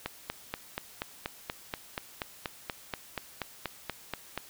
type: click train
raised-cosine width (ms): 0.3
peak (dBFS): -16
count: 19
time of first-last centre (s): 0.06-4.377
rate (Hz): 4.17
effects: white hiss -52 dBFS RMS until 4.49 s